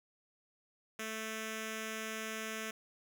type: tone with notch filter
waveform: 5% pulse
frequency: 220 Hz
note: A3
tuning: in tune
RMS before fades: -41 dBFS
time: 0.99-2.71 s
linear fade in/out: 5 ms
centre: 900 Hz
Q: 1.7
effects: none